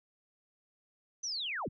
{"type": "linear sweep", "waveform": "sine", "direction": "down", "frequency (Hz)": [6150, 32.76], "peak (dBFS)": -34, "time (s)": [1.23, 1.69], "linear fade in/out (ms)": 10, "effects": []}